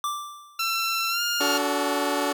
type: tone with exponential decay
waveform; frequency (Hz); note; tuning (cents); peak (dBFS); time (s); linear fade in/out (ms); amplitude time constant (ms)
square; 1174.7; D6; 0; -24; 0.04-0.78; 1; 160
type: tone with pitch glide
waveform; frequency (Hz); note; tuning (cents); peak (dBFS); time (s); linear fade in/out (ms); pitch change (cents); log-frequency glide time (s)
15% pulse; 1346 to 1411.3; E6 to F6; +36 to +18; -17; 0.59-1.58; 5; +82; 1.09-1.22
type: chord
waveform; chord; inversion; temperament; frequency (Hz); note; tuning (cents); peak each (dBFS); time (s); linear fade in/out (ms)
15% pulse; D major; none; equal with one note detuned; 287 / 370 / 440; D4 / F#4 / A4; -40 / 0 / 0; -19 / -23 / -23; 1.4-2.33; 10
effects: none